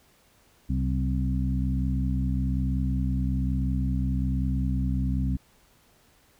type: harmonic tone with a mistuned harmonic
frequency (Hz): 65.41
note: C2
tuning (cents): 0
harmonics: 1 / 2 / 3 / 4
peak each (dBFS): -26 / -29 / -31 / -32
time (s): 0.69-5.37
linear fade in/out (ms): 10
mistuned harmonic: 3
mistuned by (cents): -38
effects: pink hiss -61 dBFS RMS until 6.39 s